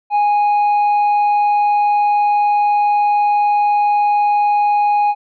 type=tone with tanh clipping; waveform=triangle; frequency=827 Hz; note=G#5; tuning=8 cents flat; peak=-12 dBFS; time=0.1-5.15 s; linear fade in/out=50 ms; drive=8 dB; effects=none